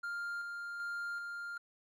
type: tone with tremolo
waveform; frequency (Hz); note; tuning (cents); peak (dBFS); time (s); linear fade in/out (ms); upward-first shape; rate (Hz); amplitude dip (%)
triangle; 1400; F6; +4; -35; 0.03-1.58; 10; square; 1.3; 30
effects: none